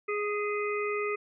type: harmonic tone with a mistuned harmonic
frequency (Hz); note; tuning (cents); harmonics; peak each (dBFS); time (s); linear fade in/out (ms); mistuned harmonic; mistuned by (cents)
415.3; G#4; 0; 1 / 3 / 5 / 6; -30 / -35 / -37 / -38; 0.08-1.16; 10; 5; -21
effects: none

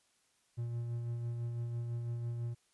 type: tone with tremolo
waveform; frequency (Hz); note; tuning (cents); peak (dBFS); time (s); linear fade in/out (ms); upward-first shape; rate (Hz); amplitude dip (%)
triangle; 118.3; A#2; +26; -32; 0.57-2.55; 20; sine; 6; 30
effects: white hiss -73 dBFS RMS until 2.73 s + resampled to 24000 Hz

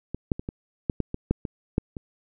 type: clicks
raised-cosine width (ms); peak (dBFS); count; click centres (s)
3; -17 / -9 / -20 / -18 / -10 / -11 / -16 / -8 / -17 / -8 / -21; 11; 0.146 / 0.318 / 0.395 / 0.489 / 0.898 / 1.003 / 1.144 / 1.31 / 1.452 / 1.781 / 1.968
effects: none

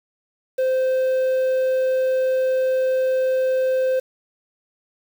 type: tone with quantisation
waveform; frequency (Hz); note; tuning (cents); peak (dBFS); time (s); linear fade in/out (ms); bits
triangle; 519; C5; -14; -15; 0.58-4; 10; 7
effects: none

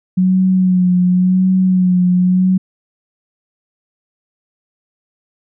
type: tone with vibrato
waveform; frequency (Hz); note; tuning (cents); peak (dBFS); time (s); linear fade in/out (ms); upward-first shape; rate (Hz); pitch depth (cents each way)
sine; 183.5; F#3; -14; -9; 0.17-2.58; 10; sine; 0.92; 34
effects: none

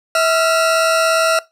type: tone pair together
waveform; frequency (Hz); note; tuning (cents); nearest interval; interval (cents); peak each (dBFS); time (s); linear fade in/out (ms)
40% pulse; 650 / 1377.3; E5 / F6; -24 / -24; octave + minor second; 1300; -14; 0.15-1.39; 2
effects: noise-tail reverb RT60 0.2 s tail -19 dB re dry + low-pass 11000 Hz 12 dB/octave

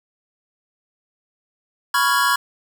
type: chord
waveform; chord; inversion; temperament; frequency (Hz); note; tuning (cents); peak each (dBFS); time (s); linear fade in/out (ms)
square; C# dominant seventh; third; equal; 987.8 / 1108.7 / 1396.9 / 1661.2; B5 / C#6 / E#6 / G#6; 0 / 0 / 0 / 0; -22 / -21 / -23 / -22; 1.94-2.36; 5
effects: none

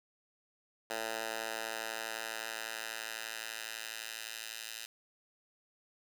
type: tone with high-pass filter sweep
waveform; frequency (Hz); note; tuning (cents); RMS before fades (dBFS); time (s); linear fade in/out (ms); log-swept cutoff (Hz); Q
10% pulse; 111.9; A2; +30; -41; 0.9-4.86; 5; 680 to 2900; 0.82
effects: none

